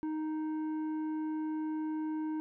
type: tone with tanh clipping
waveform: sine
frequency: 311.1 Hz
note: D#4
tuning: in tune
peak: -34 dBFS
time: 0.03-2.4 s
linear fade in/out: 0 ms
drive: 8 dB
effects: none